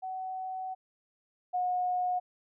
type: tone pair in turn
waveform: sine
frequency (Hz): 751 / 725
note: F#5 / F#5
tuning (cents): +26 / -35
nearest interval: minor second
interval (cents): 61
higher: first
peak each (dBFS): -34 / -27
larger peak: second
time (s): 0.02-0.75 / 1.53-2.2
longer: first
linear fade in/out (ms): 20
effects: none